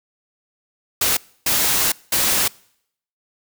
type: noise bursts at uneven times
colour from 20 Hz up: white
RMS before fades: -18 dBFS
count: 3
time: 1.01-1.17 / 1.46-1.92 / 2.12-2.48 s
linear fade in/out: 5 ms
effects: noise-tail reverb RT60 0.7 s tail -25 dB re dry